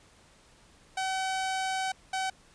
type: tone pair in turn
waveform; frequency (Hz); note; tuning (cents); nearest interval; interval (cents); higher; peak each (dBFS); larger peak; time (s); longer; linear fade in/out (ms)
sawtooth; 760 / 760; F#5 / F#5; +46 / +46; unison; 0; neither; -25; neither; 0.97-1.92 / 2.13-2.3; first; 5
effects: pink hiss -59 dBFS RMS until 2.54 s + resampled to 22050 Hz